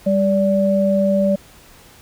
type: tone pair together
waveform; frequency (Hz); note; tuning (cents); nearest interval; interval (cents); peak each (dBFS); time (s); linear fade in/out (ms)
sine; 197.85 / 580; G3 / D5; +16 / -22; octave + perfect fifth; 1862; -16; 0.06-1.36; 10
effects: pink hiss -46 dBFS RMS until 2.01 s